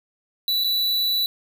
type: tone with dropouts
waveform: square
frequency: 3954 Hz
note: B7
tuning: 1 cent sharp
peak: -20 dBFS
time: 0.48-1.26 s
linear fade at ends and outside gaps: 1 ms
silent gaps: 0.638-0.644 s
effects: 8-bit